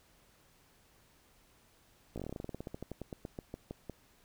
slowing click train, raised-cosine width 2 ms, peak -27 dBFS, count 25, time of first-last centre 2.16-3.897 s, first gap 17 ms, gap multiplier 1.11, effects pink hiss -66 dBFS RMS until 4.24 s

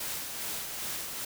white noise with tremolo, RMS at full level -35 dBFS, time 0-1.25 s, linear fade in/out 5 ms, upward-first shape sine, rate 2.5 Hz, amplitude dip 35%, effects none

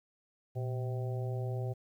harmonic tone with a mistuned harmonic, 128.8 Hz, C3, 27 cents flat, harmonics 1 / 3 / 4 / 5 / 6, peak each -33 / -43 / -45 / -47 / -49 dBFS, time 0.55-1.74 s, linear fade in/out 20 ms, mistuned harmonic 1, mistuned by -130 cents, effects 11-bit

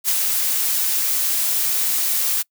blue noise with ADSR envelope, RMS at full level -18 dBFS, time 0.04-2.43 s, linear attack 48 ms, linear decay 57 ms, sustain -2 dB, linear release 21 ms, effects noise-tail reverb RT60 0.1 s tail -25 dB re dry

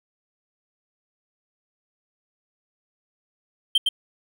triangle tone with echo, 3136 Hz, G7, in tune, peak -13 dBFS, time 3.75-3.78 s, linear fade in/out 5 ms, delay 110 ms, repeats 1, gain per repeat -3 dB, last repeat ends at 3.89 s, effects none

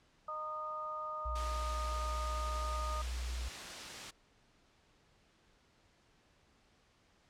harmonic tone, 307.9 Hz, D#4, 18 cents flat, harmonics 2 / 3 / 4, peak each -46 / -49 / -39 dBFS, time 0.28-3.02 s, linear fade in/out 5 ms
sine tone with pitch glide, 60 to 60.87 Hz, B1 to B1, -49 to -24 cents, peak -36 dBFS, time 1.25-3.49 s, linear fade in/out 10 ms, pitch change +25 cents, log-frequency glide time 2.01-3.04 s
white noise, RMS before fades -44 dBFS, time 1.35-4.11 s, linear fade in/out 10 ms
effects pink hiss -69 dBFS RMS until 7.29 s + low-pass 6000 Hz 12 dB/octave

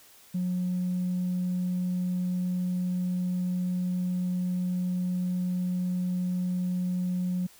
triangle tone with tanh clipping, 180.8 Hz, F#3, 40 cents flat, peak -26 dBFS, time 0.34-7.47 s, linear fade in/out 10 ms, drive 5 dB, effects white hiss -55 dBFS RMS until 7.59 s

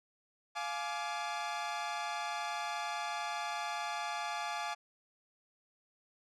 sawtooth chord, D diminished, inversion first, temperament equal with one note detuned, 698.5 / 843.2 / 1174.7 Hz, F5 / Ab5 / D6, 0 / +26 / 0 cents, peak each -37 / -35 / -37 dBFS, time 0.55-4.75 s, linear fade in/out 20 ms, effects low-pass 6000 Hz 12 dB/octave

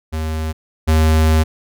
square tone pair in turn, 78.9 / 78.9 Hz, D#2 / D#2, +25 / +25 cents, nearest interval unison, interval 0 cents, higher neither, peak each -20 / -11 dBFS, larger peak second, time 0.12-0.53 / 0.87-1.44 s, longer second, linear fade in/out 20 ms, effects none

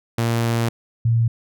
sawtooth / sine tone pair in turn, 116.2 / 115.46 Hz, A#2 / A#2, -5 / -16 cents, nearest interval unison, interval 11 cents, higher first, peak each -14 dBFS, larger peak neither, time 0.18-0.69 / 1.05-1.28 s, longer first, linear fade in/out 5 ms, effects none

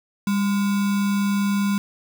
sine tone with sample-and-hold, 200 Hz, G3, 35 cents sharp, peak -18 dBFS, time 0.27-1.78 s, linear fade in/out 2 ms, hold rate 1225 Hz, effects none

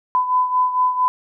sine beating tone pair, 1004 / 1008.4 Hz, B5 / B5, +28 / +36 cents, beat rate 4.4 Hz, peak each -16 / -22 dBFS, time 0.15-1.08 s, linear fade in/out 0 ms, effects none

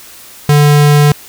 square tone, 146.83 Hz, D3, in tune, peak -5 dBFS, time 0.49-1.12 s, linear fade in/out 2 ms, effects white hiss -35 dBFS RMS until 1.28 s

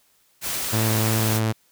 white noise, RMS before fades -27 dBFS, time 0.41-1.41 s, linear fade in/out 50 ms
sawtooth tone with vibrato, 110.2 Hz, A2, 3 cents sharp, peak -16 dBFS, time 0.72-1.53 s, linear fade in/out 20 ms, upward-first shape sine, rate 2.8 Hz, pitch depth 10 cents each way
effects white hiss -62 dBFS RMS until 1.71 s

